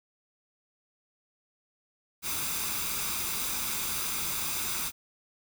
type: noise with comb filter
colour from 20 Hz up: white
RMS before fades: -32 dBFS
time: 2.22-4.92 s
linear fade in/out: 50 ms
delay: 0.82 ms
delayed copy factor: +0.55
effects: none